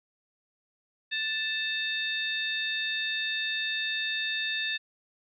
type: harmonic tone with a mistuned harmonic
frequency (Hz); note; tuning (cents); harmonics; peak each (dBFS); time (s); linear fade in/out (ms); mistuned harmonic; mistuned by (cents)
880; A5; 0; 2 / 3 / 4 / 5; -32 / -34 / -33 / -42; 1.11-4.78; 20; 4; +58
effects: none